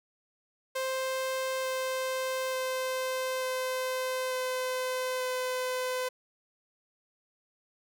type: tone with pitch steps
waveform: sawtooth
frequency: 523.3 / 520.3 / 517.3 / 514.3 / 511.3 / 508.4 Hz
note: C5 / C5 / C5 / C5 / C5 / C5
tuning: 0 / -10 / -20 / -30 / -40 / -50 cents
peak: -26 dBFS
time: 0.75-6.09 s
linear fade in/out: 10 ms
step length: 890 ms
effects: none